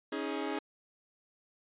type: chord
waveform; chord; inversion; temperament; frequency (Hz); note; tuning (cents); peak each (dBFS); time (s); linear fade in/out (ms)
sawtooth; C# suspended second; none; equal with one note detuned; 277.2 / 316.6 / 415.3; C#4 / D#4 / G#4; 0 / +30 / 0; -34; 0.12-0.59; 5
effects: resampled to 8000 Hz